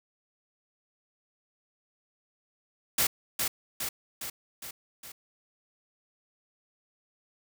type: noise with echo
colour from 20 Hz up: white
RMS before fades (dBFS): -25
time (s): 2.98-3.07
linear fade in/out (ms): 5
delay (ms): 410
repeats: 5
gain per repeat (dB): -4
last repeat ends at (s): 5.12
effects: none